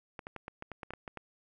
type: clicks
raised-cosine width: 0.5 ms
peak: -26 dBFS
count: 11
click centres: 0.192 / 0.269 / 0.363 / 0.481 / 0.624 / 0.717 / 0.832 / 0.906 / 0.936 / 1.078 / 1.173 s
effects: none